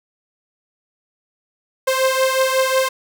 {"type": "beating tone pair", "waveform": "sawtooth", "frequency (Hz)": [523.3, 528.8], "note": ["C5", "C5"], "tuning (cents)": [0, 18], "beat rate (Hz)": 5.5, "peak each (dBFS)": [-13, -16], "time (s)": [1.87, 2.89], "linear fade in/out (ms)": 10, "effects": []}